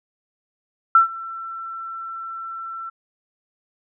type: tone with ADSR envelope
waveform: sine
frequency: 1343 Hz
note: E6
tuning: 32 cents sharp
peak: -7 dBFS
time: 0.95-2.9 s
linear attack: 3 ms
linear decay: 120 ms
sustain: -22 dB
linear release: 12 ms
effects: none